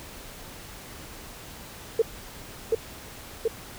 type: tone with echo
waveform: sine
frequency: 451.8 Hz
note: A4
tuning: 46 cents sharp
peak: -16 dBFS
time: 1.99-2.02 s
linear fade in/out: 5 ms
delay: 730 ms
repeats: 2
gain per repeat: -2 dB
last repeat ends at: 3.48 s
effects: pink hiss -43 dBFS RMS until 3.78 s